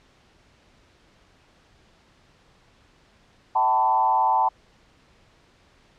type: tone with frequency modulation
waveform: sine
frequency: 883 Hz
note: A5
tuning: 6 cents sharp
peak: -17 dBFS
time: 3.55-4.49 s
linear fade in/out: 10 ms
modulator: 118 Hz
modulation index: 1.1
effects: pink hiss -58 dBFS RMS until 5.98 s + low-pass 5000 Hz 12 dB/octave